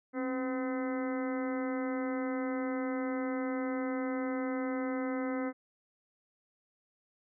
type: harmonic tone with a mistuned harmonic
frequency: 255.4 Hz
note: C4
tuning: 42 cents flat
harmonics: 1 / 2 / 3 / 4 / 5 / 6 / 7 / 8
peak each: -33 / -37 / -45 / -47 / -45 / -48 / -52 / -47 dBFS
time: 0.13-5.53 s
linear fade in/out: 50 ms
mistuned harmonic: 1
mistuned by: +69 cents
effects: none